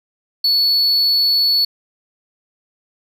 triangle tone, 4423 Hz, C#8, 5 cents flat, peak -11 dBFS, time 0.44-1.65 s, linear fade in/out 5 ms, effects none

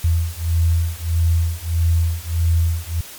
sine beating tone pair, 82.41 / 84.01 Hz, E2 / E2, 0 / +33 cents, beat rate 1.6 Hz, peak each -18 dBFS, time 0.04-3.01 s, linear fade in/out 5 ms, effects white hiss -37 dBFS RMS until 3.18 s + MP3 96 kbps

